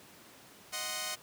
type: chord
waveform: 5% pulse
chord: C diminished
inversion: first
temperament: equal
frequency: 622.3 / 740 / 1046.5 Hz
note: Eb5 / Gb5 / C6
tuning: 0 / 0 / 0 cents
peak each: -28 dBFS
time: 0.72-1.16 s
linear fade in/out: 20 ms
effects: pink hiss -55 dBFS RMS until 1.22 s + high-pass 150 Hz 12 dB/octave